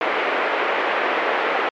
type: band-pass noise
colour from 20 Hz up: pink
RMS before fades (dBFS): -21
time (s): 0.01-1.69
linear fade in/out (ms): 2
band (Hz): 390 to 2500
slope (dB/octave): 24
effects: MP3 64 kbps